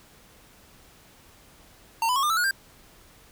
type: tone with pitch steps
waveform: square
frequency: 911 / 999.2 / 1096 / 1202.1 / 1318.5 / 1446.1 / 1586.1 Hz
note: A#5 / B5 / C#6 / D6 / E6 / F#6 / G6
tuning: -40 / +20 / -20 / +40 / 0 / -40 / +20 cents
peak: -22 dBFS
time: 2.02-2.51 s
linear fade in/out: 2 ms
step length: 70 ms
effects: pink hiss -54 dBFS RMS until 3.31 s